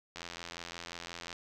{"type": "click train", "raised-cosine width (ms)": 0.2, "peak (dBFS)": -24, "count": 101, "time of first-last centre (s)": [0.16, 1.328], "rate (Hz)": 85.6, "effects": []}